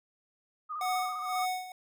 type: tone with vibrato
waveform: sine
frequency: 1219 Hz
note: D#6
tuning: 36 cents flat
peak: -34 dBFS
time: 0.69-1.46 s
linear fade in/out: 20 ms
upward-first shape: square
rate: 15 Hz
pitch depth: 44 cents each way
type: tone with tremolo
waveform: square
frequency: 738 Hz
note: F#5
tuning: 5 cents flat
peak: -29 dBFS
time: 0.81-1.72 s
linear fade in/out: 2 ms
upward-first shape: sine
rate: 2 Hz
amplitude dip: 80%
effects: none